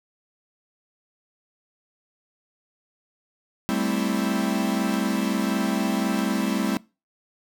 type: chord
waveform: 45% pulse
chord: A minor seventh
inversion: third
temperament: equal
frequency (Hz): 196 / 220 / 261.6 / 329.6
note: G3 / A3 / C4 / E4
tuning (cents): 0 / 0 / 0 / 0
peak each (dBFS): -27 / -27 / -28 / -30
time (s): 3.69-6.77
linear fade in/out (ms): 0
effects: noise-tail reverb RT60 0.3 s tail -23 dB re dry